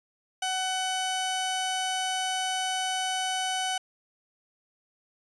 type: tone pair together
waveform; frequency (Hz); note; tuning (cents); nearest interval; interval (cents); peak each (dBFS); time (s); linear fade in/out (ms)
sawtooth; 750 / 1500; F#5 / F#6; +23 / +23; octave; 1200; -25; 0.42-3.78; 5
effects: resampled to 24000 Hz